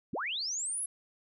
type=linear sweep; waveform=sine; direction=up; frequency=110 to 11080 Hz; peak=-32 dBFS; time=0.13-0.86 s; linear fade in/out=5 ms; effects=none